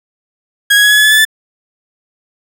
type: tone with pitch steps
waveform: 30% pulse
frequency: 1649 / 1663.3 / 1677.8 / 1692.4 / 1707.2 / 1722 / 1737 / 1752.1 Hz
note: G#6 / G#6 / G#6 / G#6 / G#6 / A6 / A6 / A6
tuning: -13 / +2 / +17 / +32 / +47 / -38 / -23 / -8 cents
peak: -3 dBFS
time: 0.7-1.252 s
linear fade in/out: 10 ms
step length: 69 ms
effects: none